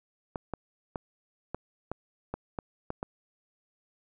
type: clicks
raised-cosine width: 1 ms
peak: -19 dBFS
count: 9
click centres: 0.358 / 0.537 / 0.958 / 1.546 / 1.916 / 2.34 / 2.588 / 2.904 / 3.029 s
effects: none